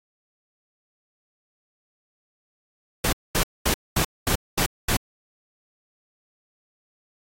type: noise bursts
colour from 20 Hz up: pink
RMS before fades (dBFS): -21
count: 7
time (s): 3.04-4.969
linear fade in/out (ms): 5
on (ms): 87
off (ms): 220
effects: AAC 48 kbps